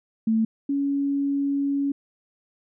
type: tone pair in turn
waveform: sine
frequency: 222.4 / 280.2 Hz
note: A3 / C#4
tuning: +19 / +19 cents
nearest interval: major third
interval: 400 cents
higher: second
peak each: -18 / -21 dBFS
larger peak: first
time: 0.27-0.45 / 0.69-1.92 s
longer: second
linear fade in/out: 5 ms
effects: none